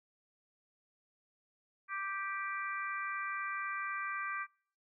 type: harmonic tone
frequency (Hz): 392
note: G4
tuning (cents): 0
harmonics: 3 / 4 / 5 / 6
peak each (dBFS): -39 / -41 / -43 / -45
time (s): 1.88-4.47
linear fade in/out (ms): 50
effects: noise-tail reverb RT60 0.5 s tail -25 dB re dry